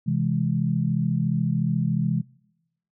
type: chord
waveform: sine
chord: C augmented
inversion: none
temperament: equal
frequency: 130.81 / 164.81 / 207.7 Hz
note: C3 / E3 / G#3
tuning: 0 / 0 / 0 cents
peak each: -25 / -24 / -26 dBFS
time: 0.06-2.22 s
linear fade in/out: 20 ms
effects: noise-tail reverb RT60 0.9 s tail -24 dB re dry